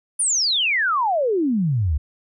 sine exponential sweep, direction down, 9956 to 66.9 Hz, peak -17 dBFS, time 0.19-1.98 s, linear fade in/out 10 ms, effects none

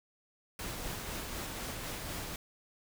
pink noise with tremolo, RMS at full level -39 dBFS, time 0.59-2.36 s, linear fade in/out 2 ms, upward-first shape sine, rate 4 Hz, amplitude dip 25%, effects none

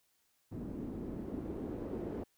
white noise with low-pass filter sweep, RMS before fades -41 dBFS, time 0.51-2.24 s, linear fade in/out 10 ms, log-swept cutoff 250 to 400 Hz, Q 1.9, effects white hiss -75 dBFS RMS until 2.37 s

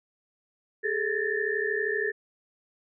sine tone cluster, 404.1 / 436.8 / 1733 / 1810 Hz, G#4 / A4 / A6 / A6, -47 / -13 / -27 / +48 cents, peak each -31 dBFS, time 0.83-2.12 s, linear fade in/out 20 ms, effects none

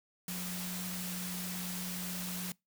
sine tone in noise, 181 Hz, F#3, 38 cents flat, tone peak -39 dBFS, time 0.28-2.52 s, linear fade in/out 2 ms, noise white, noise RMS -41 dBFS, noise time 0.28-2.52 s, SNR -1 dB, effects noise-tail reverb RT60 0.2 s tail -25 dB re dry

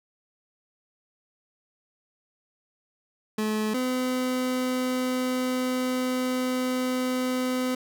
30% pulse tone pair in turn, 215.3 / 254.3 Hz, A3 / C4, -37 / -49 cents, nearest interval minor third, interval 288 cents, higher second, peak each -22 dBFS, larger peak neither, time 3.38-3.74 / 3.74-7.75 s, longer second, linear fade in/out 5 ms, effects none

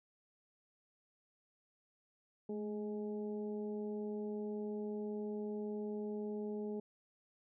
harmonic tone with a mistuned harmonic, 209.1 Hz, G#3, 12 cents sharp, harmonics 1 / 2 / 3 / 4, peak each -41 / -41 / -55 / -57 dBFS, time 2.49-6.8 s, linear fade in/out 5 ms, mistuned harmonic 1, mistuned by +31 cents, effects none

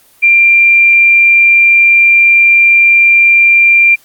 sine tone, 2377 Hz, D7, 20 cents sharp, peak -3 dBFS, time 0.22-3.96 s, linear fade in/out 20 ms, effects white hiss -46 dBFS RMS until 4.04 s + Opus 24 kbps

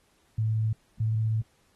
sine tone pair in turn, 110 / 110.39 Hz, A2 / A2, 0 / +6 cents, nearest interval unison, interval 6 cents, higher second, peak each -23 dBFS, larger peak neither, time 0.38-0.73 / 1-1.42 s, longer second, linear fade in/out 5 ms, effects pink hiss -67 dBFS RMS until 1.75 s + AAC 32 kbps

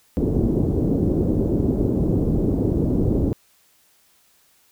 white low-pass noise, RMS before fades -20 dBFS, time 0.17-3.33 s, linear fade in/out 0 ms, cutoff 370 Hz, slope 24 dB/octave, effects white hiss -59 dBFS RMS until 4.71 s

